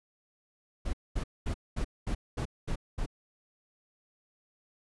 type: noise bursts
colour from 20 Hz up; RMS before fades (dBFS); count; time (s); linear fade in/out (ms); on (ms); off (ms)
brown; -31; 8; 0.85-3.062; 10; 84; 220
effects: resampled to 24000 Hz